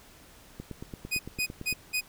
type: click train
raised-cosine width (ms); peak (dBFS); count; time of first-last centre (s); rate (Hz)
3; -25; 11; 0.6-1.726; 8.88
type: tone bursts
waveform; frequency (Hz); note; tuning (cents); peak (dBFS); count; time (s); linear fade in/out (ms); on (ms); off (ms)
sawtooth; 2493; D#7; +3; -23; 4; 1.11-2.012; 20; 83; 190
effects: pink hiss -54 dBFS RMS until 2.08 s